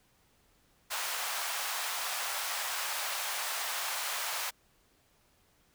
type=high-pass noise; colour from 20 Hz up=pink; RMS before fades=-35 dBFS; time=0.9-4.51 s; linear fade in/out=20 ms; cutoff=750 Hz; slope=24 dB/octave; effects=pink hiss -68 dBFS RMS until 5.74 s